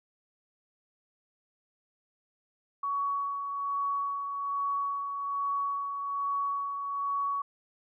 sine tone with tremolo, 1123 Hz, C#6, 22 cents sharp, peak -27 dBFS, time 2.83-7.42 s, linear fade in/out 5 ms, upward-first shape sine, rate 1.2 Hz, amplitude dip 45%, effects none

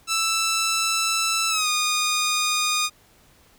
10% pulse tone with pitch glide, 1324 to 1228.2 Hz, E6 to D#6, +7 to -23 cents, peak -12 dBFS, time 0.07-2.9 s, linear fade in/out 50 ms, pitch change -130 cents, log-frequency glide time 1.49-1.68 s, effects pink hiss -56 dBFS RMS until 3.58 s

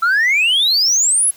sine exponential sweep, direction up, 1318.5 to 11175 Hz, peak -9 dBFS, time 0.02-1.31 s, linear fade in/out 10 ms, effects tanh soft clip ceiling -10 dBFS + white hiss -45 dBFS RMS until 1.36 s

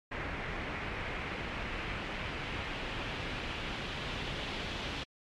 pink noise with low-pass filter sweep, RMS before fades -38 dBFS, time 0.11-5.04 s, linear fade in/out 10 ms, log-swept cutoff 2100 to 3400 Hz, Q 1.9, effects MP3 64 kbps

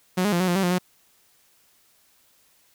sawtooth tone with pitch steps, 183 / 207 / 173.4 / 185 / 175.2 / 193.5 / 177.1 / 181.5 Hz, F#3 / G#3 / F3 / F#3 / F3 / G3 / F3 / F#3, -19 / -5 / -12 / 0 / +6 / -22 / +24 / -33 cents, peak -16 dBFS, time 0.17-0.786 s, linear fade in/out 10 ms, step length 77 ms, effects white hiss -61 dBFS RMS until 2.74 s

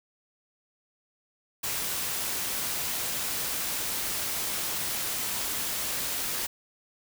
white noise, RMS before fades -31 dBFS, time 1.63-6.47 s, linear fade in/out 10 ms, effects none

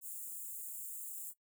white high-pass noise, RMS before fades -45 dBFS, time 0.01-1.34 s, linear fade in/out 50 ms, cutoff 7000 Hz, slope 96 dB/octave, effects noise-tail reverb RT60 0.1 s tail -18 dB re dry

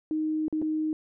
sine tone with dropouts, 311.1 Hz, D#4, in tune, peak -25 dBFS, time 0.11-0.93 s, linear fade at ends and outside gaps 1 ms, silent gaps 0.482-0.526 / 0.617-0.623 s, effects none

